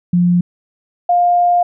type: tone pair in turn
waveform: sine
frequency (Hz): 176.2 / 704.8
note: F3 / F5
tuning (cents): +16 / +16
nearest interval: 2 octaves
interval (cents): 2400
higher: second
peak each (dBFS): -9 / -9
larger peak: neither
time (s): 0.13-0.41 / 1.09-1.63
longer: second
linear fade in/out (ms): 5
effects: none